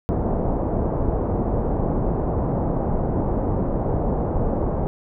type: low-pass noise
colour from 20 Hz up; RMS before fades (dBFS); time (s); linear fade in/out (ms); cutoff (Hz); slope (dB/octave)
pink; -22; 0.09-4.87; 0; 810; 24
effects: none